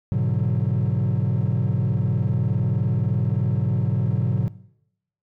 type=chord; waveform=triangle; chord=G# half-diminished seventh; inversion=none; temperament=equal; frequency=103.83 / 123.47 / 146.83 / 185 Hz; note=G#2 / B2 / D3 / F#3; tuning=0 / 0 / 0 / 0 cents; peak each=-22 / -20 / -23 / -24 dBFS; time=0.12-4.48 s; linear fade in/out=0 ms; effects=noise-tail reverb RT60 0.8 s tail -20 dB re dry + tanh soft clip ceiling -13 dBFS